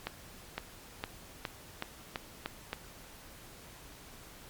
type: accelerating click train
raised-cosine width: 0.3 ms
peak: -18 dBFS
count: 8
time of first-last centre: 0.07-2.731 s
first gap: 510 ms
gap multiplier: 0.9
effects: pink hiss -52 dBFS RMS until 4.49 s + MP3 96 kbps